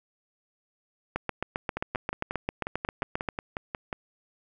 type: two click trains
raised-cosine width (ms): 0.5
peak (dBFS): -13 / -16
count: 17 / 13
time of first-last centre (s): 1.16-3.288 / 1.77-3.928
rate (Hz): 7.52 / 5.56
effects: none